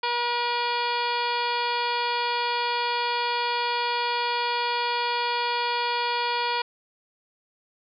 harmonic tone with a mistuned harmonic, 480 Hz, B4, 49 cents flat, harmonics 1 / 2 / 3 / 4 / 5 / 6 / 7 / 8 / 9 / 10, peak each -33 / -26 / -34 / -37 / -33 / -37 / -35 / -44 / -35 / -40 dBFS, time 0.03-6.62 s, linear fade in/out 5 ms, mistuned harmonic 8, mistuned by -48 cents, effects none

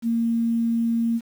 sine tone with quantisation, 230.9 Hz, A#3, 16 cents flat, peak -19 dBFS, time 0.02-1.21 s, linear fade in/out 50 ms, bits 8, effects none

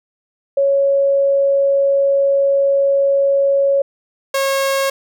sine / sawtooth tone pair in turn, 554.4 / 544.6 Hz, C#5 / C#5, 0 / -31 cents, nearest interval unison, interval 31 cents, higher first, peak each -11 dBFS, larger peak neither, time 0.57-3.82 / 4.34-4.9 s, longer first, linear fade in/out 5 ms, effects none

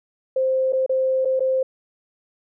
sine tone with dropouts, 523.3 Hz, C5, in tune, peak -17 dBFS, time 0.36-1.63 s, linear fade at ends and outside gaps 5 ms, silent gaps 0.724-0.731 / 0.863-0.894 / 1.249-1.254 / 1.395-1.404 s, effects none

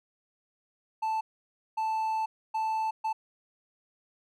triangle tone bursts at uneven times, 880 Hz, A5, in tune, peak -25 dBFS, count 4, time 1.02-1.21 / 1.77-2.26 / 2.54-2.91 / 3.04-3.13 s, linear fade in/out 10 ms, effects none

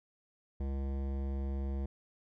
sine tone with hard clipping, 68.1 Hz, C#2, 30 cents flat, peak -35 dBFS, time 0.6-1.86 s, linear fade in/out 5 ms, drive 16 dB, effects none

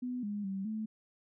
sine tone with pitch steps, 249.1 / 206 / 193.6 / 217.5 Hz, B3 / G#3 / G3 / A3, +15 / -14 / -21 / -20 cents, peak -34 dBFS, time 0.02-0.86 s, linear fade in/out 10 ms, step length 210 ms, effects none

